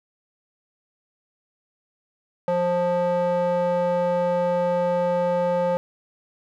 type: tone with band-pass filter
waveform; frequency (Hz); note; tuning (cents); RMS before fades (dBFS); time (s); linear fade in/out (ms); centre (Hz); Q
square; 176.4; F3; +18; -22; 2.48-5.77; 0; 650; 7.2
effects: none